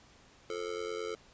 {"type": "tone with amplitude modulation", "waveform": "square", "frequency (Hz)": 440, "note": "A4", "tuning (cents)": 0, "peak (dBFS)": -32, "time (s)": [0.5, 1.15], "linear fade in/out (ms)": 2, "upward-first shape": "sine", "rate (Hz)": 89.5, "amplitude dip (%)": 95, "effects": ["pink hiss -60 dBFS RMS until 1.33 s", "resampled to 16000 Hz"]}